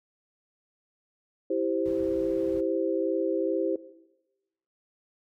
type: chord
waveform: sine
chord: C major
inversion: first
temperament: equal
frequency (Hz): 329.6 / 392 / 523.3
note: E4 / G4 / C5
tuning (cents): 0 / 0 / 0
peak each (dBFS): -29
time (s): 1.5-3.76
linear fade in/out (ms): 5
type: noise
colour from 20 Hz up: brown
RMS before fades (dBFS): -43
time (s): 1.85-2.61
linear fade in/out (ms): 10
effects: noise-tail reverb RT60 1.0 s tail -17 dB re dry + high-pass 60 Hz 12 dB/octave